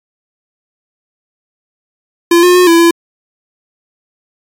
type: tone with pitch steps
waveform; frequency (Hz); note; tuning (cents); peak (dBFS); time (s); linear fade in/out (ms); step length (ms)
square; 342 / 357.5 / 361.4 / 334.8 / 338.1; F4 / F4 / F#4 / E4 / E4; -36 / +41 / -41 / +27 / +44; -5; 2.31-2.91; 5; 120
effects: AAC 48 kbps